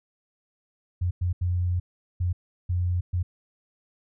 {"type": "tone bursts at uneven times", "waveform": "sine", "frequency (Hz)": 89, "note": "F2", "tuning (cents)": 33, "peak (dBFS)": -22, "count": 6, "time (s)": [[1.01, 1.11], [1.21, 1.33], [1.41, 1.8], [2.2, 2.33], [2.69, 3.01], [3.13, 3.23]], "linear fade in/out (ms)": 10, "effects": []}